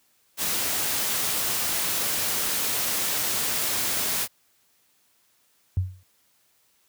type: noise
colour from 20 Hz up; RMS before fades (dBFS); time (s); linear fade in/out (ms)
white; -26; 0.37-4.28; 50
type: tone with exponential decay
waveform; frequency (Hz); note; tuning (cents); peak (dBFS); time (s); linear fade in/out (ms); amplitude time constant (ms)
sine; 92.5; F#2; 0; -16; 5.77-6.03; 0; 56
effects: white hiss -65 dBFS RMS until 6.88 s + high-pass 60 Hz 12 dB/octave